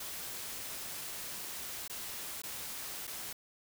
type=noise with dropouts; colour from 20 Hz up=white; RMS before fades=-42 dBFS; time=0-3.33 s; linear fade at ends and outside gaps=5 ms; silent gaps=1.879-1.896 / 2.42-2.435 / 3.07-3.075 s; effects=none